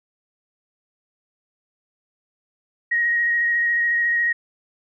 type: tone with vibrato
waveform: sine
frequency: 1884 Hz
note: A#6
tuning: 18 cents sharp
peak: -17 dBFS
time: 2.91-4.33 s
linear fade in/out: 10 ms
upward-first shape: square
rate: 14 Hz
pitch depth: 11 cents each way
effects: none